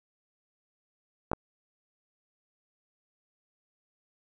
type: clicks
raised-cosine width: 1 ms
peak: -14 dBFS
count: 2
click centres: 1.316 / 1.333 s
effects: none